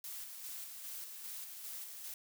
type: noise with tremolo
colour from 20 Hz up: blue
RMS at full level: -45 dBFS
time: 0.04-2.14 s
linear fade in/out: 2 ms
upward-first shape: square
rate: 2.5 Hz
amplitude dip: 35%
effects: none